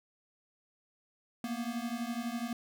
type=beating tone pair; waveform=square; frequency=230.4 / 242.4 Hz; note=A#3 / B3; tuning=-20 / -32 cents; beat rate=12 Hz; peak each=-38 / -38 dBFS; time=1.44-2.53 s; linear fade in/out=2 ms; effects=none